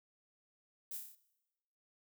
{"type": "noise with echo", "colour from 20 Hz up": "violet", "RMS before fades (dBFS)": -44, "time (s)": [0.91, 0.97], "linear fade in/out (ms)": 2, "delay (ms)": 30, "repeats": 6, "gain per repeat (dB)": -3, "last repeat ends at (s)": 1.15, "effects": ["noise-tail reverb RT60 1.0 s tail -19 dB re dry"]}